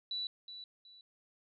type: tone with echo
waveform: sine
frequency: 3951 Hz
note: B7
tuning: in tune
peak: -35 dBFS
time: 0.11-0.27 s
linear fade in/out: 2 ms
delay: 370 ms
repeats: 2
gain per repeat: -10 dB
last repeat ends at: 1.01 s
effects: none